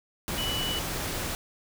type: tone in noise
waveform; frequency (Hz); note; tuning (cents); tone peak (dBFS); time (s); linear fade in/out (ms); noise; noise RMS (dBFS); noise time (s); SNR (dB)
sine; 2960; F#7; 0; -30; 0.38-0.79; 0; pink; -32; 0.28-1.35; -1
effects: none